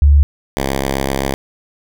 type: tone pair in turn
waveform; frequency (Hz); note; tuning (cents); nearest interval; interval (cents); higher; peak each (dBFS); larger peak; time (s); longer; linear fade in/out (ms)
sine / 5% pulse; 71.9 / 67.7; D2 / C#2; -36 / -40; minor second; 104; first; -5; neither; 0.02-0.23 / 0.57-1.34; second; 0
effects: none